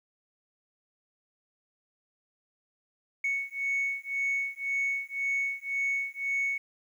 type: beating tone pair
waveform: sine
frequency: 2216 / 2217.9 Hz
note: C#7 / C#7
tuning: -1 / 0 cents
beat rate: 1.9 Hz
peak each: -30 dBFS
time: 3.24-6.58 s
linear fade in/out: 5 ms
effects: tanh soft clip ceiling -23 dBFS + 10-bit